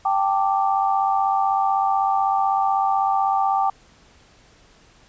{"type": "chord", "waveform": "sine", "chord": "G suspended second", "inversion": "none", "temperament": "equal", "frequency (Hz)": [784, 880, 1174.7], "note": ["G5", "A5", "D6"], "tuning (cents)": [0, 0, 0], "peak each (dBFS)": [-19, -24, -24], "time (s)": [0.05, 3.7], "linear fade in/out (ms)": 5, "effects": ["pink hiss -53 dBFS RMS until 5.08 s", "resampled to 16000 Hz"]}